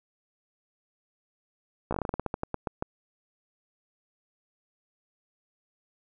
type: slowing click train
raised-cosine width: 1 ms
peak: -15 dBFS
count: 16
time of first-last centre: 1.91-2.824 s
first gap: 15 ms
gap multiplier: 1.18
effects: none